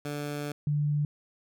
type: tone pair in turn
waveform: 15% pulse / sine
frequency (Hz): 146.2 / 147.39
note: D3 / D3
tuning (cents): -7 / +7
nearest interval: unison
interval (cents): 14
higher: second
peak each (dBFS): -26 / -24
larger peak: second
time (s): 0.05-0.52 / 0.67-1.05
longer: first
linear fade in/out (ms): 2
effects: none